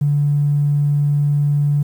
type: tone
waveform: triangle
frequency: 145.1 Hz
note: D3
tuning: 21 cents flat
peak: -9 dBFS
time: 0.01-1.83 s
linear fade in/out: 10 ms
effects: tanh soft clip ceiling -11 dBFS + 8-bit